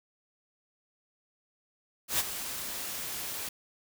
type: noise with ADSR envelope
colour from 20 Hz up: white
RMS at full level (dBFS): -26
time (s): 2.08-3.49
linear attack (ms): 110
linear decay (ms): 32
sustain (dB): -11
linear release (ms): 4
effects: none